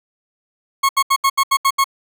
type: tone bursts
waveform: 40% pulse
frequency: 1093 Hz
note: C#6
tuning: 25 cents flat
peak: -11 dBFS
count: 8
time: 0.83-1.843 s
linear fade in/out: 10 ms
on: 61 ms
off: 75 ms
effects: none